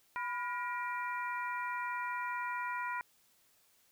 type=harmonic tone with a mistuned harmonic; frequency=475.2 Hz; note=A#4; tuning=33 cents sharp; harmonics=2 / 3 / 4 / 5; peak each=-37 / -41 / -43 / -45 dBFS; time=0.16-3.01 s; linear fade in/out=0 ms; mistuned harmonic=2; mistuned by=+71 cents; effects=white hiss -69 dBFS RMS until 3.91 s

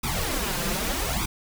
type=noise with flanger; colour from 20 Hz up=pink; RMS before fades=-27 dBFS; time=0.03-1.26 s; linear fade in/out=10 ms; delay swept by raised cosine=0.83 to 5.83 ms; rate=0.82 Hz; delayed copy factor=+1; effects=none

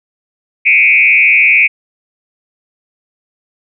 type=tone with frequency modulation; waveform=sine; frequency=2358 Hz; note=D7; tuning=6 cents sharp; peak=-5 dBFS; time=0.65-1.68 s; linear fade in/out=20 ms; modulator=134 Hz; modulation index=1.5; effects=none

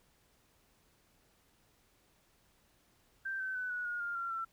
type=tone with pitch steps; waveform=sine; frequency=1568 / 1534 / 1500.7 / 1468.1 / 1436.2 / 1405 / 1374.5 / 1344.7 Hz; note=G6 / G6 / F#6 / F#6 / F6 / F6 / F6 / E6; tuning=0 / -38 / +24 / -14 / +48 / +10 / -28 / +34 cents; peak=-35 dBFS; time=3.25-4.45 s; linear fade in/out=10 ms; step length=150 ms; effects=pink hiss -70 dBFS RMS until 4.52 s

